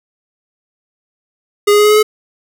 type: tone with pitch steps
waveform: square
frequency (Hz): 411.1 / 414.4 / 417.8 / 421.2 / 424.6 / 428.1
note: G#4 / G#4 / G#4 / G#4 / G#4 / A4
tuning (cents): -18 / -4 / +10 / +24 / +38 / -47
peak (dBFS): -7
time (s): 1.67-2.03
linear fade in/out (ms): 10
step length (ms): 60
effects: none